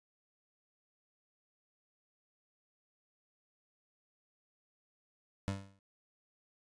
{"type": "tone with exponential decay", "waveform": "25% pulse", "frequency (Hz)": 98, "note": "G2", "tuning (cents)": 0, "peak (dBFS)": -27, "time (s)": [5.48, 5.79], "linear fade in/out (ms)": 0, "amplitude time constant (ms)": 66, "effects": ["resampled to 22050 Hz"]}